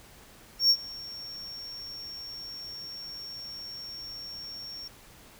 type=tone with ADSR envelope; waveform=triangle; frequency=5510 Hz; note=F8; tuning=24 cents flat; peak=-15 dBFS; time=0.59-4.88 s; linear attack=110 ms; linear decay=61 ms; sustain=-22 dB; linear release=4 ms; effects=pink hiss -53 dBFS RMS until 5.39 s